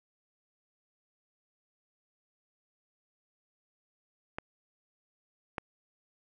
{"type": "clicks", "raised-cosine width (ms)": 0.5, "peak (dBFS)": [-20, -18], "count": 2, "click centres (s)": [4.385, 5.582], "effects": []}